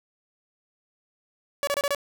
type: tone bursts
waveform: sawtooth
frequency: 569 Hz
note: C#5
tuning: 45 cents sharp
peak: -19 dBFS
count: 5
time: 1.63-1.948 s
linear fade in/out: 0 ms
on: 42 ms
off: 27 ms
effects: none